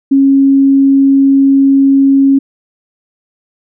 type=tone; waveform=sine; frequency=273.5 Hz; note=C#4; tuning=23 cents flat; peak=-4 dBFS; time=0.11-2.39 s; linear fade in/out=10 ms; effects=none